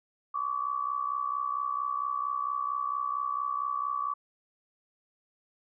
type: tone with amplitude modulation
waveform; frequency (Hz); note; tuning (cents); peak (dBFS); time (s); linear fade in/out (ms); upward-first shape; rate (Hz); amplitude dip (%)
sine; 1143; D6; -47; -25; 0.34-4.14; 10; sine; 64.4; 80
effects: none